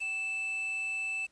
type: tone with quantisation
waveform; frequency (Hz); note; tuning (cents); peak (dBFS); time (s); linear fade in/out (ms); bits
triangle; 2639; E7; +1; -30; 0-1.27; 20; 8
effects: pink hiss -69 dBFS RMS until 1.31 s + resampled to 22050 Hz